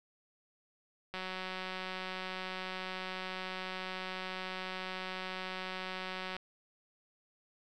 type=click train; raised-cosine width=0.3 ms; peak=-24 dBFS; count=973; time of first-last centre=1.14-6.366 s; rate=186 Hz; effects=none